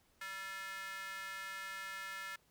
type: tone with high-pass filter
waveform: square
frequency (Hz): 193.6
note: G3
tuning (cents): -21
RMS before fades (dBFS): -45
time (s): 0.21-2.36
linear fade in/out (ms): 5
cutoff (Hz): 1600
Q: 3.4
effects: pink hiss -72 dBFS RMS until 2.5 s